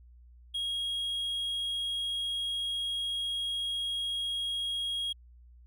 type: tone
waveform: triangle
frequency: 3282 Hz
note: G#7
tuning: 21 cents flat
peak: -29 dBFS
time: 0.54-5.13 s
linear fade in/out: 10 ms
effects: added 60 Hz sine -52 dBFS peak until 5.66 s